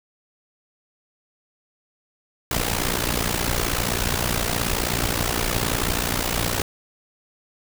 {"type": "noise with amplitude modulation", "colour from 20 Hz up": "pink", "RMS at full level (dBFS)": -20, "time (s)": [2.51, 6.62], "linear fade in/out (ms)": 2, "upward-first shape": "sine", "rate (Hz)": 59, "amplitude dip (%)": 80, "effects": []}